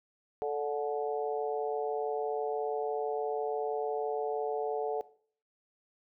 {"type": "harmonic tone with a mistuned harmonic", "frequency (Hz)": 146.1, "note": "D3", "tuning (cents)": -9, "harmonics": [3, 4, 5, 6], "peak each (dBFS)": [-32, -38, -36, -44], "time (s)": [0.42, 5.01], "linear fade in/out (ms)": 0, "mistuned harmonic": 6, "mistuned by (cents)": -34, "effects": ["noise-tail reverb RT60 0.5 s tail -18 dB re dry"]}